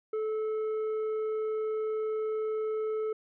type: tone with tanh clipping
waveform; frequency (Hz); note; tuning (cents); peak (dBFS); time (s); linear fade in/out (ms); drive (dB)
triangle; 434.5; A4; -22; -30; 0.13-3.13; 5; 10
effects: none